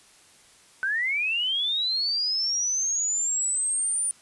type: linear sweep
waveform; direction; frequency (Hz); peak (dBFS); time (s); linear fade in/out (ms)
sine; up; 1500 to 9397; -23; 0.83-4.11; 0
effects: white hiss -55 dBFS RMS until 4.21 s + resampled to 24000 Hz